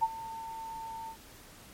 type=tone with ADSR envelope; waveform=sine; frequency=899 Hz; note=A5; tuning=37 cents sharp; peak=-21 dBFS; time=0.01-1.17 s; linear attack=22 ms; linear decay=40 ms; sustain=-17 dB; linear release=87 ms; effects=pink hiss -53 dBFS RMS until 1.73 s + MP3 64 kbps